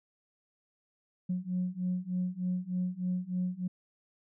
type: beating tone pair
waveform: sine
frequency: 179.8 / 183.1 Hz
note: F#3 / F#3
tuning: -49 / -18 cents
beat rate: 3.3 Hz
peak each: -33 / -32 dBFS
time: 1.29-3.68 s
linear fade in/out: 10 ms
effects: tanh soft clip ceiling -24 dBFS